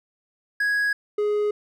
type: tone pair in turn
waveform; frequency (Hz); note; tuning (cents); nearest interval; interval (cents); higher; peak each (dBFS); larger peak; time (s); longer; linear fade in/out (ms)
triangle; 1661.2 / 417.3; G#6 / G#4; 0 / +8; 2 octaves; 2392; first; -18; neither; 0.6-0.93 / 1.18-1.51; neither; 5
effects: none